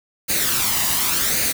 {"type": "noise with flanger", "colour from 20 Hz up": "white", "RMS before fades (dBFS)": -20, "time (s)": [0.28, 1.53], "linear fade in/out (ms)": 20, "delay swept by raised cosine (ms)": [0.45, 1.05], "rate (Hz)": 0.88, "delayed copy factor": 0.55, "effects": []}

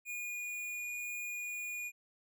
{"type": "tone with hard clipping", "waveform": "sine", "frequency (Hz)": 2443, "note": "D#7", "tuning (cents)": -32, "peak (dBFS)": -39, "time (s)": [0.05, 1.92], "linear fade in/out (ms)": 50, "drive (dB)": 18, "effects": []}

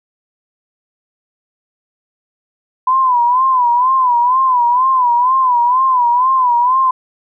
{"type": "tone with vibrato", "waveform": "sine", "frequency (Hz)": 1003, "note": "B5", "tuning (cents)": 26, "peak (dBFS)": -9, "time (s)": [2.87, 6.91], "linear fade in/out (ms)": 5, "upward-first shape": "sine", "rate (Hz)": 2.1, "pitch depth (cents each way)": 97, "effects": []}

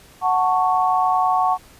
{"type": "chord", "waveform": "sine", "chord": "F# minor", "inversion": "none", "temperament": "just", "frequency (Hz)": [740, 888, 1110], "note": ["F#5", "A5", "C#6"], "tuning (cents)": [0, 16, 2], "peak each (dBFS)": [-18, -22, -20], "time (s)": [0.21, 1.58], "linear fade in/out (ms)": 50, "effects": ["pink hiss -48 dBFS RMS until 1.79 s", "resampled to 32000 Hz"]}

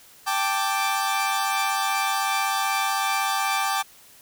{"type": "chord", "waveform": "sawtooth", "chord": "G suspended second", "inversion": "none", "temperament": "equal", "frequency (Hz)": [784, 880, 1174.7], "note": ["G5", "A5", "D6"], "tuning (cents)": [0, 0, 0], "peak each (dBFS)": [-22, -25, -22], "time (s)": [0.26, 3.83], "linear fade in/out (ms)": 20, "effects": ["white hiss -51 dBFS RMS until 4.21 s"]}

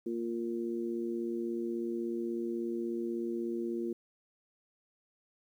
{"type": "harmonic tone", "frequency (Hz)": 116.4, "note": "A#2", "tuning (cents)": -2, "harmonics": [2, 3, 4], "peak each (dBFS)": [-37, -34, -45], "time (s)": [0.06, 3.93], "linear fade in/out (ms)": 5, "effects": ["11-bit"]}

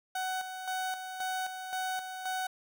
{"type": "tone with tremolo", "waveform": "30% pulse", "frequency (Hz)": 748, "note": "F#5", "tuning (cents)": 19, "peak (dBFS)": -29, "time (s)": [0.15, 2.47], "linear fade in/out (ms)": 5, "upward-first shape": "square", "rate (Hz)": 1.9, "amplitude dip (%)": 55, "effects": []}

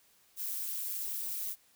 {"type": "noise with amplitude modulation", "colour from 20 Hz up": "violet", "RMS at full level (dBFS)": -33, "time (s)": [0.36, 1.56], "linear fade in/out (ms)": 50, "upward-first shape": "sine", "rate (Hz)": 202, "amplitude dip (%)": 90, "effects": ["white hiss -66 dBFS RMS until 1.75 s"]}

